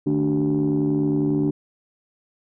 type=tone cluster; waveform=sine; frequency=151.5 / 221.4 / 291.2 / 383.6 Hz; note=D#3 / A3 / D4 / G4; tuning=-46 / +11 / -15 / -37 cents; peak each=-23 / -27 / -19 / -25 dBFS; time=0.06-1.51 s; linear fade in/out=10 ms; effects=tanh soft clip ceiling -13 dBFS